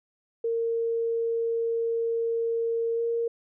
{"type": "tone with pitch glide", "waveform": "sine", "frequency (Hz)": [460, 464.8], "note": ["A#4", "A#4"], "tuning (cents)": [-23, -5], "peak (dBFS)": -24, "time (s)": [0.44, 3.28], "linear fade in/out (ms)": 5, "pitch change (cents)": 18, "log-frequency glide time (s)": [2.95, 3.01], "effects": []}